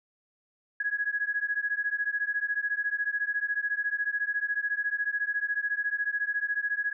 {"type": "beating tone pair", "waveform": "sine", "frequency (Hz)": [1661.2, 1675.2], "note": ["G#6", "G#6"], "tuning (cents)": [0, 15], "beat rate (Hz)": 14, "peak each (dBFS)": -30, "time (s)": [0.8, 6.93], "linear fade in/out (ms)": 5, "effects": []}